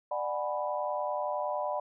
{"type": "chord", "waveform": "sine", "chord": "G# half-diminished seventh", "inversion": "second", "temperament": "equal with one note detuned", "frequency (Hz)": [595.2, 740, 830.6, 987.8], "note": ["D5", "F#5", "G#5", "B5"], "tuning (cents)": [23, 0, 0, 0], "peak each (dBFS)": [-33, -36, -39, -35], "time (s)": [0.11, 1.8], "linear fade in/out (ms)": 5, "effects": []}